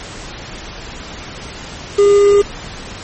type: tone with quantisation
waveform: triangle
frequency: 405.3 Hz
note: G#4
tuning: 42 cents flat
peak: -4 dBFS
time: 1.98-2.42 s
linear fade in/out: 10 ms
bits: 4
effects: pink hiss -30 dBFS RMS until 3.03 s + MP3 32 kbps